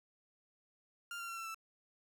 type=tone with pitch steps; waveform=30% pulse; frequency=1396.9 / 1378.5 / 1360.3 / 1342.3 / 1324.6 Hz; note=F6 / F6 / F6 / E6 / E6; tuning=0 / -23 / -46 / +31 / +8 cents; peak=-39 dBFS; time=1.11-1.545 s; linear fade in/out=2 ms; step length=87 ms; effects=none